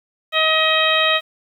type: harmonic tone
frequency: 633 Hz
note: D#5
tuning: 30 cents sharp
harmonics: 1 / 2 / 3 / 4 / 5 / 6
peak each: -21 / -21 / -21 / -21 / -21 / -21 dBFS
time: 0.32-1.21 s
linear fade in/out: 50 ms
effects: 8-bit